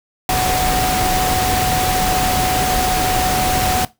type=tone in noise; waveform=sine; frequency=741 Hz; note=F#5; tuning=2 cents sharp; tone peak=-17 dBFS; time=0.29-3.85 s; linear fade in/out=2 ms; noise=pink; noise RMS=-19 dBFS; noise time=0.29-3.85 s; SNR=-1 dB; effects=noise-tail reverb RT60 0.2 s tail -18 dB re dry